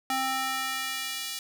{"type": "tone with high-pass filter sweep", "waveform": "square", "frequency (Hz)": 263.5, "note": "C4", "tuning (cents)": 12, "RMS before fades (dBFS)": -31, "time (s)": [0.1, 1.39], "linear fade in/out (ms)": 2, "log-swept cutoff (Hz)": [650, 3700], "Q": 0.96, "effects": []}